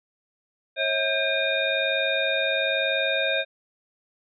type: tone cluster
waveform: sine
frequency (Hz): 544 / 645 / 1591 / 2432 / 3690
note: C#5 / E5 / G6 / D#7 / A#7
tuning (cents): -33 / -38 / +25 / -40 / -18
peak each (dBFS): -28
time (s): 0.76-3.45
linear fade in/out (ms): 50
effects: none